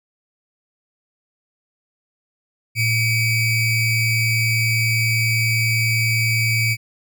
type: ring-modulated tone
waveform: square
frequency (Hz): 1195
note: D6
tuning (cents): +30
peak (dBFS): -14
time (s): 2.75-6.77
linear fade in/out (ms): 50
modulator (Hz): 1080
effects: none